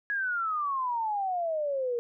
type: exponential sweep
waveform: sine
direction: down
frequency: 1681 to 466.2 Hz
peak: -27 dBFS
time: 0.1-1.99 s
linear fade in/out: 0 ms
effects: none